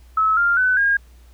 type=tone with pitch steps; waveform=sine; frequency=1296 / 1397.1 / 1506 / 1623.5 Hz; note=E6 / F6 / F#6 / G#6; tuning=-30 / 0 / +30 / -40 cents; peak=-14 dBFS; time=0.17-0.97 s; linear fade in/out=5 ms; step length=200 ms; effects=added 60 Hz sine -44 dBFS peak until 1.33 s + pink hiss -57 dBFS RMS until 1.33 s